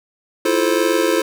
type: chord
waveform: square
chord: F major seventh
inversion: third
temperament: just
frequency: 327.4 / 349.2 / 436.5 / 523.8 Hz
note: E4 / F4 / A4 / C5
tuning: -12 / 0 / -14 / +2 cents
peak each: -21 dBFS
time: 0.45-1.22 s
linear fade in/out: 5 ms
effects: none